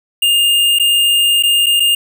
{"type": "tone with dropouts", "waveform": "square", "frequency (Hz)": 2821, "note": "F7", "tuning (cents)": 17, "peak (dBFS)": -10, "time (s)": [0.22, 1.95], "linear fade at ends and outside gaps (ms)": 5, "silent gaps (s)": [[0.787, 0.797], [1.426, 1.434], [1.661, 1.665], [1.798, 1.802]], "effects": []}